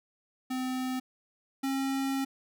square tone pair in turn, 257 / 270.2 Hz, C4 / C#4, -31 / -44 cents, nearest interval minor second, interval 87 cents, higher second, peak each -31 / -29 dBFS, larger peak second, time 0.5-1 / 1.63-2.25 s, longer second, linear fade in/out 10 ms, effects none

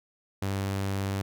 sawtooth tone, 97.9 Hz, G2, 2 cents flat, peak -24 dBFS, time 0.42-1.22 s, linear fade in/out 5 ms, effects none

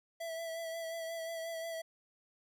square tone with vibrato, 659.3 Hz, E5, in tune, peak -39 dBFS, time 0.2-1.82 s, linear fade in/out 10 ms, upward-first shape sine, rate 5.6 Hz, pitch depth 25 cents each way, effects none

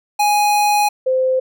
square / sine tone pair in turn, 830.6 / 518 Hz, G#5 / C5, 0 / -17 cents, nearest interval minor sixth, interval 817 cents, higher first, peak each -13 dBFS, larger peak neither, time 0.19-0.89 / 1.06-1.4 s, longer first, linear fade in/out 10 ms, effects none

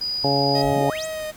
sine tone, 4916 Hz, D#8, 22 cents flat, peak -23 dBFS, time 0.01-0.62 s, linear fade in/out 5 ms
harmonic tone, 140 Hz, C#3, 18 cents sharp, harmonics 1 / 2 / 3 / 4 / 5 / 6, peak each -25 / -25 / -25 / -25 / -25 / -25 dBFS, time 0.24-0.9 s, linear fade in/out 2 ms
45% pulse tone with vibrato, 627 Hz, D#5, 13 cents sharp, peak -27 dBFS, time 0.54-1.32 s, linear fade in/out 20 ms, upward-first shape triangle, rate 2.4 Hz, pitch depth 27 cents each way
sine exponential sweep, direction up, 30.87 to 9660 Hz, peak -30 dBFS, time 0.63-1.07 s, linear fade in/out 20 ms
effects pink hiss -45 dBFS RMS until 1.36 s

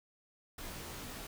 pink noise with comb filter, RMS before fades -45 dBFS, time 0.58-1.27 s, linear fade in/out 5 ms, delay 18 ms, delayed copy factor -0.95, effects none

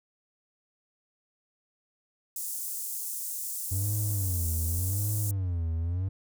pink high-pass noise, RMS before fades -35 dBFS, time 2.36-5.31 s, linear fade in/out 2 ms, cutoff 7700 Hz, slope 24 dB/octave
triangle tone with vibrato, 92.5 Hz, F#2, in tune, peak -25 dBFS, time 3.71-6.09 s, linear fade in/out 10 ms, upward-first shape sine, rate 0.87 Hz, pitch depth 220 cents each way
effects none

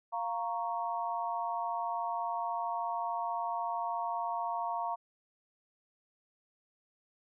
sine chord, Bb minor, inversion second, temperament equal, 698.5 / 932.3 / 1108.7 Hz, F5 / Bb5 / Db6, 0 / 0 / 0 cents, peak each -36 / -35 / -39 dBFS, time 0.12-4.96 s, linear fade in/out 20 ms, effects none

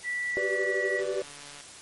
sine tone with pitch glide, 1960 to 1940.8 Hz, B6 to B6, -14 to -31 cents, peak -28 dBFS, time 0.03-1.03 s, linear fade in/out 50 ms, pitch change -17 cents, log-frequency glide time 0.25-0.79 s
triangle chord, G major seventh, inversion third, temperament equal with one note detuned, 379.7 / 392 / 493.9 / 587.3 Hz, F#4 / G4 / B4 / D5, +45 / 0 / 0 / 0 cents, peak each -31 dBFS, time 0.37-1.22 s, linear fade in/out 0 ms
click train, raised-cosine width 0.2 ms, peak -29 dBFS, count 90, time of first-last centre 0.99-1.608 s, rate 144 Hz
effects white hiss -46 dBFS RMS until 1.81 s + MP3 48 kbps

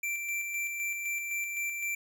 square tone with tremolo, 2349 Hz, D7, in tune, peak -31 dBFS, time 0.03-1.95 s, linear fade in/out 5 ms, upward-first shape square, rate 3.9 Hz, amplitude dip 35%, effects none

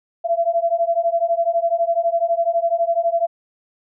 sine beating tone pair, 670 / 682 Hz, E5 / F5, +28 / -41 cents, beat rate 12 Hz, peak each -19 dBFS, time 0.24-3.27 s, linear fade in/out 20 ms, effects none

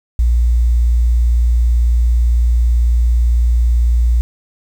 sine tone, 59 Hz, A#1, 22 cents sharp, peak -9 dBFS, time 0.19-4.21 s, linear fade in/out 0 ms, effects 7-bit

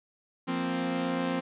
sawtooth chord, F suspended fourth, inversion none, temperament equal, 174.61 / 233.1 / 261.6 Hz, F3 / Bb3 / C4, 0 / 0 / 0 cents, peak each -30 / -32 / -26 dBFS, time 0.47-1.41 s, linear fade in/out 20 ms, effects resampled to 8000 Hz + 10-bit

